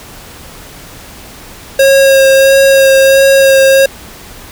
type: tone with vibrato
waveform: square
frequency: 541 Hz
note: C#5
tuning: 42 cents flat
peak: -4 dBFS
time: 1.79-3.86 s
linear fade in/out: 5 ms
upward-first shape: sine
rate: 1.5 Hz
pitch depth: 13 cents each way
effects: pink hiss -32 dBFS RMS until 4.51 s